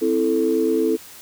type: chord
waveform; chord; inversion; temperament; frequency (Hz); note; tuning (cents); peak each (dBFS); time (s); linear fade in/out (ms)
sine; A minor; first; equal; 261.6 / 329.6 / 440; C4 / E4 / A4; 0 / 0 / 0; -23 / -20 / -19; 0.01-0.97; 20
effects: tanh soft clip ceiling -7 dBFS + white hiss -42 dBFS RMS until 1.21 s